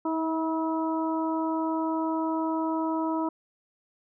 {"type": "harmonic tone with a mistuned harmonic", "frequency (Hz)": 322.8, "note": "E4", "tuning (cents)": -36, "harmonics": [1, 2, 3, 4], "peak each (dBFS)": [-27, -34, -31, -38], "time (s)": [0.05, 3.29], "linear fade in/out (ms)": 5, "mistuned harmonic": 1, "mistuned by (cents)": -16, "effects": []}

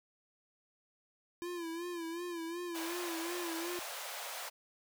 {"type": "tone with vibrato", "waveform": "square", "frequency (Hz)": 340.6, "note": "F4", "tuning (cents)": -43, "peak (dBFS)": -39, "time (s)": [1.42, 3.79], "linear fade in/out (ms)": 0, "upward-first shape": "sine", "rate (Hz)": 2.7, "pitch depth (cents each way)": 70}
{"type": "high-pass noise", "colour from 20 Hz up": "pink", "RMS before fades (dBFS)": -43, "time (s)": [2.74, 4.5], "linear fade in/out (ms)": 20, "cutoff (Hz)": 520, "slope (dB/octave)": 48}
{"effects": []}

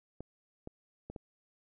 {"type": "clicks", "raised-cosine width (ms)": 2, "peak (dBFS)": -29, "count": 4, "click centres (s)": [0.206, 0.674, 1.1, 1.162], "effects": []}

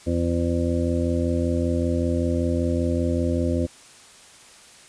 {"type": "harmonic tone", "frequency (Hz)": 85.2, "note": "F2", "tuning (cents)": -42, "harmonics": [1, 2, 3, 4, 6, 7], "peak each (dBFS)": [-24, -31, -25, -28, -29, -32], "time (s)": [0.06, 3.67], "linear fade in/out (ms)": 20, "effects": ["white hiss -48 dBFS RMS until 4.88 s", "resampled to 22050 Hz"]}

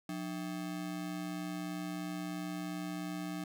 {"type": "ring-modulated tone", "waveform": "square", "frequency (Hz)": 239.8, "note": "A#3", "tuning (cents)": 49, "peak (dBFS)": -35, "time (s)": [0.09, 3.44], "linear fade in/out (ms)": 2, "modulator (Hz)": 61.5, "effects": []}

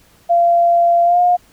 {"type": "tone with pitch glide", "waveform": "sine", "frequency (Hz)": [688, 712.3], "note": ["F5", "F5"], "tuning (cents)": [-26, 34], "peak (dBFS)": -9, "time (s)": [0.29, 1.37], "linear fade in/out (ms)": 20, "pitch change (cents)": 60, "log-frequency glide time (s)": [1.04, 1.2], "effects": ["pink hiss -51 dBFS RMS until 1.52 s"]}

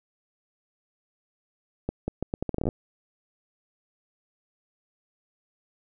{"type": "accelerating click train", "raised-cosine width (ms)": 2, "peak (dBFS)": -14, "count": 14, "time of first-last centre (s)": [1.89, 2.688], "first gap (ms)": 190, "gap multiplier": 0.77, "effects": []}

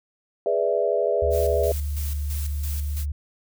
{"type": "chord", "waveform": "sine", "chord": "E dominant seventh", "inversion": "first", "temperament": "equal", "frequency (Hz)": [415.3, 493.9, 587.3, 659.3], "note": ["G#4", "B4", "D5", "E5"], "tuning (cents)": [0, 0, 0, 0], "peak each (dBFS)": -25, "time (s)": [0.46, 1.72], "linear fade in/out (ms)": 2}
{"type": "tone", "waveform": "sine", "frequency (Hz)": 72.9, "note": "D2", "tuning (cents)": -12, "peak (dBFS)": -24, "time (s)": [1.22, 3.12], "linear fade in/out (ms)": 5}
{"type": "noise with tremolo", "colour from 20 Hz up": "blue", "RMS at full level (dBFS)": -36, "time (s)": [1.3, 3.06], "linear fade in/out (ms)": 50, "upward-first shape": "square", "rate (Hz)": 3, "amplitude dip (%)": 60}
{"effects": []}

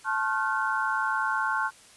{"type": "tone cluster", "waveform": "sine", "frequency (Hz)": [876, 1079, 1403, 1523], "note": ["A5", "C#6", "F6", "F#6"], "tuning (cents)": [-8, -47, 8, 50], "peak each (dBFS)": -30, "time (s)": [0.04, 1.71], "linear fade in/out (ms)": 50, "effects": ["white hiss -53 dBFS RMS until 1.96 s", "resampled to 24000 Hz"]}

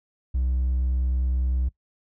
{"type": "tone with hard clipping", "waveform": "sine", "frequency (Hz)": 63.6, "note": "C2", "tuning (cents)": -48, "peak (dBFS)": -22, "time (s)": [0.34, 1.69], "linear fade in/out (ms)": 10, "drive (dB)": 2, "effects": ["noise-tail reverb RT60 0.1 s tail -20 dB re dry"]}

